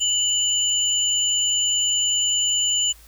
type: tone pair together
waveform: sine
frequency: 2960 / 7065 Hz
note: F#7 / A8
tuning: 0 / +6 cents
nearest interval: octave + minor third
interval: 1506 cents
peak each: -21 dBFS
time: 0-2.93 s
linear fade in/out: 20 ms
effects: added 55 Hz sine -48 dBFS peak until 3.07 s + white hiss -51 dBFS RMS until 3.07 s